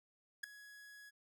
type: tone with ADSR envelope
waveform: 45% pulse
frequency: 1675 Hz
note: G#6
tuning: 14 cents sharp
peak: -35 dBFS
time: 0.43-1.11 s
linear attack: 10 ms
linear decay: 3 ms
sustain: -19 dB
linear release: 27 ms
effects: none